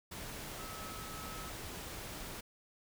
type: tone in noise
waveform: sine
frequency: 1293 Hz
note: E6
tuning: 34 cents flat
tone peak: -49 dBFS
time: 0.58-1.5 s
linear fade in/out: 10 ms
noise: pink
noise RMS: -45 dBFS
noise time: 0.11-2.41 s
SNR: -7 dB
effects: none